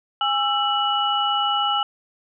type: tone cluster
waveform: sine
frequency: 820 / 1332 / 2941 Hz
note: G#5 / E6 / F#7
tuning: -22 / +18 / -11 cents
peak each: -23 dBFS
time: 0.21-1.83 s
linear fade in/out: 2 ms
effects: none